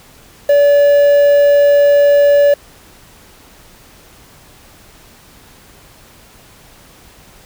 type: tone with quantisation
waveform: triangle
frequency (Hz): 574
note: D5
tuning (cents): -40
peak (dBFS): -4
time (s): 0.49-2.54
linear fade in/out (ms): 5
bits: 5
effects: pink hiss -43 dBFS RMS until 7.45 s